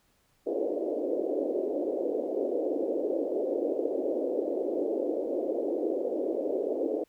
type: band-pass noise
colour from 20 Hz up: white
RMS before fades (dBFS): -30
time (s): 0.46-7.04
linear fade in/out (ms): 10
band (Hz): 290 to 570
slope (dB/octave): 48
effects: pink hiss -69 dBFS RMS until 7.08 s